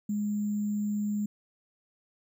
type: tone with sample-and-hold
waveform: sine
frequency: 207.7 Hz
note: G#3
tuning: in tune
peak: -27 dBFS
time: 0.09-1.26 s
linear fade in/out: 5 ms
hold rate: 7350 Hz
effects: none